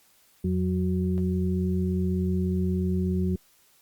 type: tone cluster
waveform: sine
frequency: 86.4 / 183 / 368.3 Hz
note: F2 / F#3 / F#4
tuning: -18 / -19 / -8 cents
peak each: -27 / -25 / -32 dBFS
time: 0.44-3.36 s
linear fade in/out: 5 ms
effects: white hiss -61 dBFS RMS until 3.81 s + Opus 48 kbps